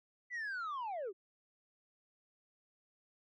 sine linear sweep, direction down, 2011 to 349.7 Hz, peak -35 dBFS, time 0.3-1.13 s, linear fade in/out 50 ms, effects tanh soft clip ceiling -37 dBFS

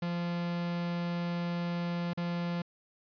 45% pulse tone with dropouts, 173 Hz, F3, 16 cents flat, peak -31 dBFS, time 0.02-2.62 s, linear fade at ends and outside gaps 5 ms, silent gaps 2.134-2.174 s, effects resampled to 11025 Hz

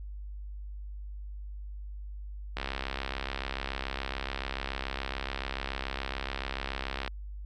click train, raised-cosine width 0.3 ms, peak -17 dBFS, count 303, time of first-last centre 2.57-7.077 s, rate 67 Hz, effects added 50 Hz sine -38 dBFS peak until 7.45 s

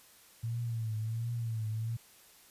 sine tone with vibrato, 113.6 Hz, A#2, 44 cents flat, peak -32 dBFS, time 0.43-1.97 s, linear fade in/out 10 ms, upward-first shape triangle, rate 1.4 Hz, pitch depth 89 cents each way, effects white hiss -59 dBFS RMS until 2.5 s + resampled to 32000 Hz

